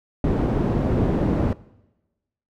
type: low-pass noise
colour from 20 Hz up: white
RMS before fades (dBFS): -21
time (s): 0.24-1.53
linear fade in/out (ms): 2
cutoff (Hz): 310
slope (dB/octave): 12
effects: noise-tail reverb RT60 1.0 s tail -20 dB re dry